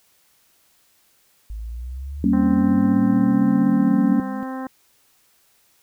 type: exponential sweep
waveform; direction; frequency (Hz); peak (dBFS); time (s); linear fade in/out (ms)
sine; up; 52 to 214.6; -28; 1.5-4.43; 0
type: chord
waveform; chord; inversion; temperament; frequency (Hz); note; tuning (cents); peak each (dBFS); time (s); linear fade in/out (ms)
sine; G diminished; none; equal; 196 / 233.1 / 277.2; G3 / Bb3 / Db4; 0 / 0 / 0; -19; 2.24-4.2; 2
type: harmonic tone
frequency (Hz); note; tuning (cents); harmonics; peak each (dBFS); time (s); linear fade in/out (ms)
261.6; C4; 0; 1 / 2 / 3 / 4 / 5 / 6 / 7; -28 / -36 / -35 / -37 / -43 / -43 / -45; 2.33-4.67; 2
effects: white hiss -60 dBFS RMS until 5.82 s